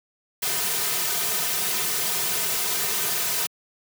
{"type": "noise with comb filter", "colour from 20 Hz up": "white", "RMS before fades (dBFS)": -25, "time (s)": [0.42, 3.47], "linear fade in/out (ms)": 10, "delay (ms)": 3.6, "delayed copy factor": -1, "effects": ["high-pass 150 Hz 12 dB/octave"]}